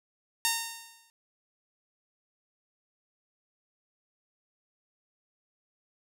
5% pulse tone with exponential decay, 918 Hz, A#5, 27 cents flat, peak -11 dBFS, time 0.45-1.1 s, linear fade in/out 0 ms, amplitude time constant 140 ms, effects none

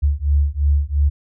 sine beating tone pair, 70.7 / 73.6 Hz, C#2 / D2, +35 / +4 cents, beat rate 2.9 Hz, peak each -17 dBFS, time 0.02-1.1 s, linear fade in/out 20 ms, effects none

